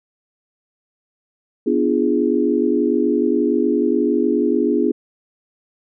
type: chord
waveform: sine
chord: B diminished seventh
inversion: none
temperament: equal with one note detuned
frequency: 246.9 / 293.7 / 343.6 / 415.3 Hz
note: B3 / D4 / F4 / Ab4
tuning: 0 / 0 / -28 / 0 cents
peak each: -20 dBFS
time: 1.66-4.92 s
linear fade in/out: 10 ms
effects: none